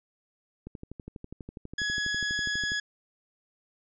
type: click train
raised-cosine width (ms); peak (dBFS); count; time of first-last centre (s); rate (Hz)
3; -27; 26; 0.67-2.719; 12.2
type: tone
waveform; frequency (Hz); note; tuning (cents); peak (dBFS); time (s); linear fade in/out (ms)
sawtooth; 1680; G#6; +19; -24; 1.78-2.8; 5
effects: resampled to 16000 Hz